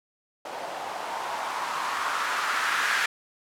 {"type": "noise with low-pass filter sweep", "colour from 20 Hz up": "violet", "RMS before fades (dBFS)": -29, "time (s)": [0.45, 3.06], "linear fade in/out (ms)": 5, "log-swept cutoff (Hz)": [670, 1600], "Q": 2.6, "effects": []}